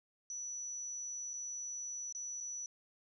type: tone with dropouts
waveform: sine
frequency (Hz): 5920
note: F#8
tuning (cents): 0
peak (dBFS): -40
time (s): 0.3-2.66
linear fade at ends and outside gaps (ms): 1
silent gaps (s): 1.334-1.338 / 2.125-2.149 / 2.404-2.408
effects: none